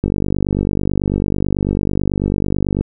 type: click train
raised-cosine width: 3 ms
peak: -4 dBFS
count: 137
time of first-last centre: 0.04-2.81 s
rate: 49.1 Hz
effects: none